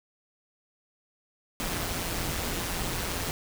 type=noise with amplitude modulation; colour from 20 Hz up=pink; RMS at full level=-29 dBFS; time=1.6-3.31 s; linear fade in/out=0 ms; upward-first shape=sine; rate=175 Hz; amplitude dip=55%; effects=none